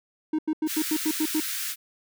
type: tone bursts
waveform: triangle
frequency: 311.1 Hz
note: D#4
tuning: in tune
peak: -20 dBFS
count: 8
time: 0.33-1.402 s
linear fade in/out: 5 ms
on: 57 ms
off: 88 ms
type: high-pass noise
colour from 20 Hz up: white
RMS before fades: -31 dBFS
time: 0.66-1.76 s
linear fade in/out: 50 ms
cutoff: 1300 Hz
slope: 48 dB/octave
effects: none